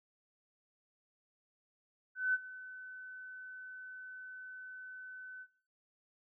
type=tone with ADSR envelope; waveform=sine; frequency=1512 Hz; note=F#6; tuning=37 cents sharp; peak=-27 dBFS; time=2.15-5.47 s; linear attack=190 ms; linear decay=31 ms; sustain=-19 dB; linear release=56 ms; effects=noise-tail reverb RT60 0.5 s tail -18 dB re dry